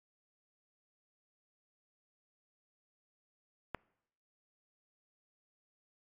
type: click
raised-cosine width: 0.5 ms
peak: -21 dBFS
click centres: 3.747 s
effects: noise-tail reverb RT60 0.8 s tail -26 dB re dry + AAC 32 kbps